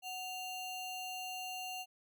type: ring-modulated tone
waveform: square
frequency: 1760 Hz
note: A6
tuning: in tune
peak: -38 dBFS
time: 0.02-1.86 s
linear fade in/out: 50 ms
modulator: 1020 Hz
effects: none